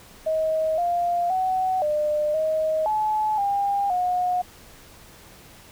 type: tone with pitch steps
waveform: sine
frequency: 633 / 698 / 749 / 601 / 629 / 858 / 802 / 723 Hz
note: D#5 / F5 / F#5 / D5 / D#5 / A5 / G5 / F#5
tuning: +30 / -1 / +21 / +40 / +19 / -44 / +39 / -40 cents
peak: -20 dBFS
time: 0.26-4.42 s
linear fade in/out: 10 ms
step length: 520 ms
effects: pink hiss -48 dBFS RMS until 5.71 s